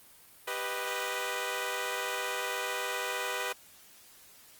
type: chord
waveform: 10% pulse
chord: G augmented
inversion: none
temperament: equal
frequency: 392 / 493.9 / 622.3 Hz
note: G4 / B4 / D#5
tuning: 0 / 0 / 0 cents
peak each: -30 / -26 / -30 dBFS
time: 0.47-3.53 s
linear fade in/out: 10 ms
effects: white hiss -56 dBFS RMS until 4.59 s + Opus 32 kbps